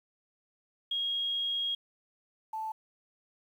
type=tone pair in turn; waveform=sine; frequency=3275 / 877.3 Hz; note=G#7 / A5; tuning=-25 / -5 cents; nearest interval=octave + major seventh; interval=2280 cents; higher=first; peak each=-29 / -33 dBFS; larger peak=first; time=0.91-1.75 / 2.53-2.72 s; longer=first; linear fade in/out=5 ms; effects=10-bit